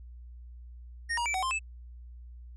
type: tone with pitch steps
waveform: square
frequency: 1853 / 950 / 2325 / 753 / 1050 / 2620 Hz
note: A#6 / A#5 / D7 / F#5 / C6 / E7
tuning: -11 / +33 / -18 / +30 / +6 / -11 cents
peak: -29 dBFS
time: 1.09-1.594 s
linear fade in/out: 20 ms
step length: 84 ms
effects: added 60 Hz sine -44 dBFS peak until 2.56 s + resampled to 24000 Hz

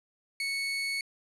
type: tone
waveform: 30% pulse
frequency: 2213 Hz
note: C#7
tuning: 3 cents flat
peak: -27 dBFS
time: 0.4-1.01 s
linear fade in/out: 2 ms
effects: resampled to 24000 Hz + 10-bit

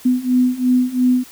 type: beating tone pair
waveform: sine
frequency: 249.6 / 252.5 Hz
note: B3 / B3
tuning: +19 / +39 cents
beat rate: 2.9 Hz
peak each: -17 / -15 dBFS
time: 0.05-1.24 s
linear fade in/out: 10 ms
effects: white hiss -42 dBFS RMS until 1.31 s

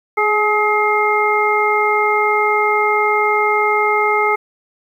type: harmonic tone with a mistuned harmonic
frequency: 423.9 Hz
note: G#4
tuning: 35 cents sharp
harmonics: 1 / 2 / 3 / 5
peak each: -18 / -18 / -18 / -18 dBFS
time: 0.17-4.36 s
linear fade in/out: 10 ms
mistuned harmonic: 1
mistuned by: -19 cents
effects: 8-bit

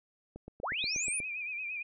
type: click train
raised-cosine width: 2 ms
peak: -31 dBFS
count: 8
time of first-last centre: 0.36-1.202 s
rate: 8.31 Hz
type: linear sweep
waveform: sine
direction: up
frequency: 405.7 to 10000 Hz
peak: -32 dBFS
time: 0.63-1.2 s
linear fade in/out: 5 ms
type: tone with vibrato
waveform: sine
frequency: 2449 Hz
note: D#7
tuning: 28 cents flat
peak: -35 dBFS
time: 0.78-1.83 s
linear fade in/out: 10 ms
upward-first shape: sine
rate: 8.7 Hz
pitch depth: 75 cents each way
effects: none

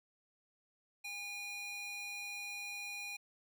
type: tone with high-pass filter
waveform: square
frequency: 814 Hz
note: G#5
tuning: 35 cents flat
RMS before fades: -44 dBFS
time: 1.04-3.17 s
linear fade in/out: 10 ms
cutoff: 2200 Hz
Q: 2
effects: none

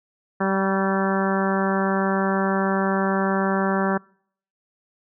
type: harmonic tone with a mistuned harmonic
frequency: 193.6 Hz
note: G3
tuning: 21 cents flat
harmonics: 1 / 2 / 3 / 4 / 5 / 6 / 7 / 8 / 9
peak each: -23 / -26 / -28 / -29 / -30 / -31 / -31 / -32 / -33 dBFS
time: 0.4-3.98 s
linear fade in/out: 10 ms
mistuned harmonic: 6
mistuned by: -28 cents
effects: noise-tail reverb RT60 0.6 s tail -26 dB re dry

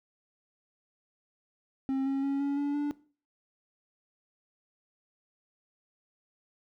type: tone with pitch steps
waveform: triangle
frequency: 267.7 / 272.2 / 276.8 / 281.5 / 286.3 / 291.1 Hz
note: C4 / C#4 / C#4 / C#4 / D4 / D4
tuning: +40 / -31 / -2 / +27 / -44 / -15 cents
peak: -25 dBFS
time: 1.89-2.91 s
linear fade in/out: 0 ms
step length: 170 ms
effects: noise-tail reverb RT60 0.4 s tail -19 dB re dry

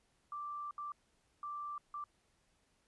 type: tone bursts at uneven times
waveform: sine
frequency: 1174.7 Hz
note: D6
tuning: in tune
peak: -40 dBFS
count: 4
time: 0.32-0.71 / 0.78-0.92 / 1.43-1.78 / 1.94-2.04 s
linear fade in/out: 2 ms
effects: pink hiss -75 dBFS RMS until 2.87 s + resampled to 24000 Hz

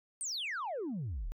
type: exponential sweep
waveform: sine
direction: down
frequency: 9040 to 30.73 Hz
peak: -33 dBFS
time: 0.21-1.32 s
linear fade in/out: 0 ms
effects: tanh soft clip ceiling -33 dBFS

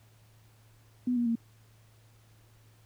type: tone with pitch steps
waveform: sine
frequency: 247.8 / 238.9 / 230.4 Hz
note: B3 / A#3 / A#3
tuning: +6 / +43 / -20 cents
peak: -25 dBFS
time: 1.07-1.355 s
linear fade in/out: 5 ms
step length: 95 ms
effects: added 110 Hz sine -58 dBFS peak until 2.85 s + pink hiss -65 dBFS RMS until 2.85 s

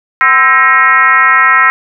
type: tone with frequency modulation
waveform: sine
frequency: 1601 Hz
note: G6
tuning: 36 cents sharp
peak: -4 dBFS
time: 0.21-1.7 s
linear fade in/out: 0 ms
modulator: 282 Hz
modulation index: 1.9
effects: none

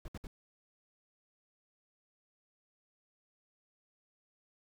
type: noise bursts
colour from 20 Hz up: brown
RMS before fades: -43 dBFS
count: 3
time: 0.05-0.27 s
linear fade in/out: 2 ms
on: 32 ms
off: 62 ms
effects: none

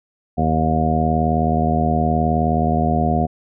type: harmonic tone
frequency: 79.1 Hz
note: D#2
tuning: 29 cents sharp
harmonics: 1 / 2 / 3 / 4 / 5 / 6 / 7 / 8 / 9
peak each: -22 / -21 / -21 / -31 / -28 / -32 / -30 / -30 / -20 dBFS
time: 0.37-3.27 s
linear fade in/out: 20 ms
effects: none

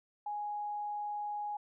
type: tone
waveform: sine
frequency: 830.6 Hz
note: G#5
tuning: in tune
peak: -35 dBFS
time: 0.26-1.57 s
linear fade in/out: 5 ms
effects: none

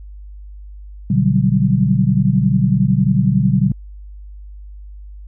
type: chord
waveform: sine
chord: G major seventh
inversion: first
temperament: equal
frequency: 123.47 / 146.83 / 185 / 196 Hz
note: B2 / D3 / F#3 / G3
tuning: 0 / 0 / 0 / 0 cents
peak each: -17 dBFS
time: 1.1-3.72 s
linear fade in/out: 5 ms
effects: added 50 Hz sine -32 dBFS peak until 5.27 s

